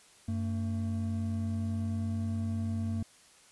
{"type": "tone pair together", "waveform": "triangle", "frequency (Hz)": [95, 225.1], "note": ["F#2", "A3"], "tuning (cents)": [46, 40], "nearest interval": "octave + minor third", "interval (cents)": 1494, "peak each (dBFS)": [-30, -32], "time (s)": [0.28, 3.03], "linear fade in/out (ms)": 5, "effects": ["white hiss -59 dBFS RMS until 3.51 s", "resampled to 24000 Hz"]}